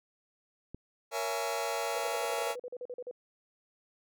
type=click; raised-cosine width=3 ms; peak=-29 dBFS; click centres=0.746 s
type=chord; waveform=sawtooth; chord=A# half-diminished seventh; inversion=none; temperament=just; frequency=466.2 / 559.4 / 671.3 / 839.1 Hz; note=A#4 / C#5 / E5 / G#5; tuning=0 / +16 / +31 / +18 cents; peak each=-33 dBFS; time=1.11-2.56 s; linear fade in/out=50 ms
type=tone bursts; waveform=sine; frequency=494.4 Hz; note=B4; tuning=2 cents sharp; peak=-37 dBFS; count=14; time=1.95-3.112 s; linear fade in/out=2 ms; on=44 ms; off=42 ms
effects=none